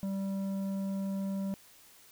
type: tone with tanh clipping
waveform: sine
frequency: 194.8 Hz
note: G3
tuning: 11 cents flat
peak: -33 dBFS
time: 0.03-1.54 s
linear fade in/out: 0 ms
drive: 9 dB
effects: white hiss -58 dBFS RMS until 2.11 s